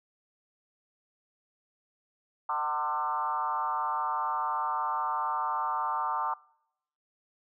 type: tone with frequency modulation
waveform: sine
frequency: 1046.5 Hz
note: C6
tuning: in tune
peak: -27 dBFS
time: 2.49-6.34 s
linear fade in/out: 5 ms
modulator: 145 Hz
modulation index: 1.7
effects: noise-tail reverb RT60 0.8 s tail -25 dB re dry